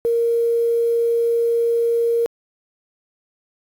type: tone with quantisation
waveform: sine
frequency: 466.2 Hz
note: A#4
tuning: in tune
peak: -15 dBFS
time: 0.05-2.26 s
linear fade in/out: 0 ms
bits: 7
effects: AAC 64 kbps